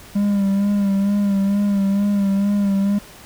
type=tone with vibrato; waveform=triangle; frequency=200 Hz; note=G3; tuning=35 cents sharp; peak=-13 dBFS; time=0.15-2.99 s; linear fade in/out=10 ms; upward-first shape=sine; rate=2.2 Hz; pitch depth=37 cents each way; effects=pink hiss -42 dBFS RMS until 3.25 s